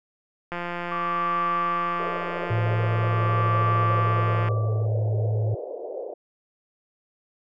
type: click train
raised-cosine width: 0.5 ms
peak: -16 dBFS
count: 691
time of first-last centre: 0.52-4.486 s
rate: 174 Hz
type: tone with tremolo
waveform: sine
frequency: 1164 Hz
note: D6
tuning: 16 cents flat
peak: -22 dBFS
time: 0.91-4.86 s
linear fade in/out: 10 ms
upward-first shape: sine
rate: 0.44 Hz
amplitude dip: 95%
type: band-pass noise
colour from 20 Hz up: pink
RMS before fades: -34 dBFS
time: 1.99-6.14 s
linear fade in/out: 10 ms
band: 400 to 640 Hz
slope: 48 dB/octave
type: tone with pitch glide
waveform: sine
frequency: 110 to 108.49 Hz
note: A2 to A2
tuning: 0 to -24 cents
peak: -21 dBFS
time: 2.5-5.55 s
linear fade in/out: 10 ms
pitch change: -24 cents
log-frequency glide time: 3.03-4.82 s
effects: none